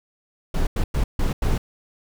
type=noise bursts at uneven times; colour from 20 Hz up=brown; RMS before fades=-20 dBFS; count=5; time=0.54-0.67 / 0.76-0.84 / 0.94-1.04 / 1.19-1.33 / 1.42-1.58 s; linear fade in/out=5 ms; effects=none